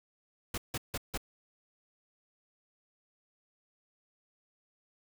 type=noise bursts; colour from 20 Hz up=pink; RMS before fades=-35 dBFS; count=4; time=0.54-1.176 s; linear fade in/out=5 ms; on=39 ms; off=160 ms; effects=none